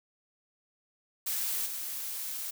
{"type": "noise with level steps", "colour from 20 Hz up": "blue", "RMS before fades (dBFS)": [-32, -37], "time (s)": [1.26, 2.51], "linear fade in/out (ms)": 10, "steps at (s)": 1.65, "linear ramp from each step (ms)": 20, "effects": []}